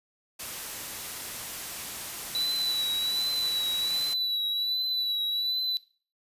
white noise, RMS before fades -37 dBFS, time 0.39-4.14 s, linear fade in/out 10 ms
triangle tone with vibrato, 3951 Hz, B7, in tune, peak -25 dBFS, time 2.35-5.77 s, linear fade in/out 0 ms, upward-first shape triangle, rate 1.3 Hz, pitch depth 41 cents each way
effects noise-tail reverb RT60 0.4 s tail -18 dB re dry + resampled to 32000 Hz

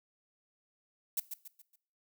violet noise with echo, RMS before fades -32 dBFS, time 1.17-1.2 s, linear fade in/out 5 ms, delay 140 ms, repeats 4, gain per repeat -8 dB, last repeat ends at 1.76 s, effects noise-tail reverb RT60 0.5 s tail -19 dB re dry

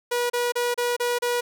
sawtooth tone bursts, 484 Hz, B4, 35 cents flat, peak -18 dBFS, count 6, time 0.11-1.41 s, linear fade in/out 10 ms, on 190 ms, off 32 ms, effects none

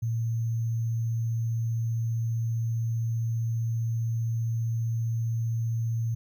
sine tone with sample-and-hold, 114.4 Hz, A#2, 32 cents flat, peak -25 dBFS, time 0.02-6.15 s, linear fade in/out 10 ms, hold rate 6300 Hz, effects none

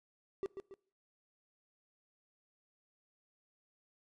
triangle tone with echo, 389 Hz, G4, 13 cents flat, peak -32 dBFS, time 0.43-0.46 s, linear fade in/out 0 ms, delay 140 ms, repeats 2, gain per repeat -7 dB, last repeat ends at 0.74 s, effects noise-tail reverb RT60 0.5 s tail -23 dB re dry + resampled to 24000 Hz

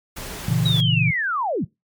pink noise, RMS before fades -33 dBFS, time 0.16-0.81 s, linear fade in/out 10 ms
sine chord, A# diminished, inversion none, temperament equal, 116.54 / 138.59 / 164.81 Hz, A#2 / C#3 / E3, 0 / 0 / 0 cents, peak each -21 dBFS, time 0.48-1.11 s, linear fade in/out 5 ms
sine linear sweep, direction down, 3906 to 105.1 Hz, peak -20 dBFS, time 0.65-1.65 s, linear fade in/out 10 ms
effects noise-tail reverb RT60 0.2 s tail -23 dB re dry + MP3 96 kbps

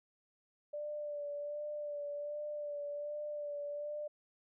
sine tone with vibrato, 587.3 Hz, D5, in tune, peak -38 dBFS, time 0.73-4.08 s, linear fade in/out 10 ms, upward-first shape sine, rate 1.3 Hz, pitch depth 26 cents each way, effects none

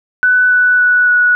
sine tone with pitch steps, 1495 / 1485.5 / 1476.1 / 1466.8 Hz, F#6 / F#6 / F#6 / F#6, +17 / +6 / -5 / -15 cents, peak -7 dBFS, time 0.23-1.35 s, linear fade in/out 0 ms, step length 280 ms, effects none

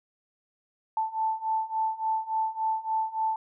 sine beating tone pair, 880 / 883.5 Hz, A5 / A5, 0 / +7 cents, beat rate 3.5 Hz, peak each -30 / -28 dBFS, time 0.97-3.36 s, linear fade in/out 2 ms, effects none

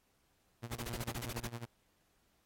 sawtooth tone with tremolo, 117.9 Hz, A#2, 20 cents sharp, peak -35 dBFS, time 0.62-1.66 s, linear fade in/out 20 ms, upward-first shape sine, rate 11 Hz, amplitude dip 85%
pink noise bursts, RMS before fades -41 dBFS, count 11, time 0.71-1.476 s, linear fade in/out 10 ms, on 46 ms, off 26 ms
effects pink hiss -75 dBFS RMS until 2.45 s + AAC 48 kbps

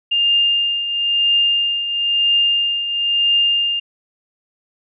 sine tone with tremolo, 2808 Hz, F7, 9 cents sharp, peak -11 dBFS, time 0.11-3.8 s, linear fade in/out 10 ms, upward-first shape triangle, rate 1 Hz, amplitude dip 65%, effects none

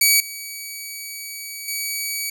10% pulse tone with level steps, 2270 Hz, C#7, 41 cents sharp, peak -4 / -22 / -15 dBFS, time 0.01-2.3 s, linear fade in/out 5 ms, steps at 0.2 / 1.68 s, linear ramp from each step 2 ms, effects none

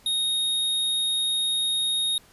square tone, 3729 Hz, A#7, in tune, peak -23 dBFS, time 0.06-2.18 s, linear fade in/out 2 ms, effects pink hiss -55 dBFS RMS until 2.32 s + resampled to 32000 Hz

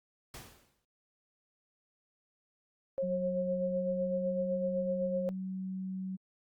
pink noise with exponential decay, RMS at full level -44 dBFS, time 0.34-0.85 s, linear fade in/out 2 ms, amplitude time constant 110 ms
sine tone with tremolo, 540 Hz, C#5, 45 cents flat, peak -29 dBFS, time 2.98-5.29 s, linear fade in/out 0 ms, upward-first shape sine, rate 7.9 Hz, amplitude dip 45%
sine tone with pitch glide, 185.3 to 188.32 Hz, F#3 to F#3, +3 to +31 cents, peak -35 dBFS, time 3.02-6.17 s, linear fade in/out 20 ms, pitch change +28 cents, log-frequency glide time 3.47-4.49 s
effects Opus 48 kbps

